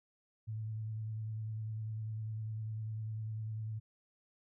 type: tone with vibrato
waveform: sine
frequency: 109.4 Hz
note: A2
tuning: 9 cents flat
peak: -37 dBFS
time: 0.47-3.8 s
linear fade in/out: 20 ms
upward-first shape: triangle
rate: 10 Hz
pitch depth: 29 cents each way
effects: none